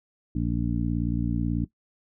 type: harmonic tone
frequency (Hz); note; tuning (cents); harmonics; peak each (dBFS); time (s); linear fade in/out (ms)
58.27; A#1; 0; 1 / 2 / 3 / 4 / 5; -30 / -30 / -30 / -30 / -30; 0.35-1.65; 5
effects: noise-tail reverb RT60 0.1 s tail -17 dB re dry